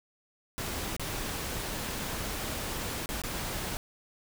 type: noise with dropouts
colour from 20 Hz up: pink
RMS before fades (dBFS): -35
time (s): 0.58-3.77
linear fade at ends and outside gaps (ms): 0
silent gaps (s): 0.965-0.996 / 3.059-3.09 / 3.218-3.237
effects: none